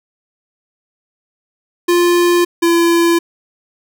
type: tone pair in turn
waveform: square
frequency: 349.2 / 338.9 Hz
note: F4 / E4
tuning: 0 / +48 cents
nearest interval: minor second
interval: 52 cents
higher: first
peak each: -10 dBFS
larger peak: neither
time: 1.88-2.45 / 2.62-3.19 s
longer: neither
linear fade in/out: 10 ms
effects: none